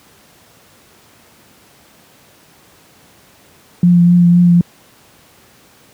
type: tone with vibrato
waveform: sine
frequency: 174.61 Hz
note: F3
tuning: in tune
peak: -5 dBFS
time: 3.83-4.61 s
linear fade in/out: 2 ms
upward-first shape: triangle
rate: 3.9 Hz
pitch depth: 21 cents each way
effects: pink hiss -47 dBFS RMS until 5.93 s + high-pass 100 Hz 12 dB/octave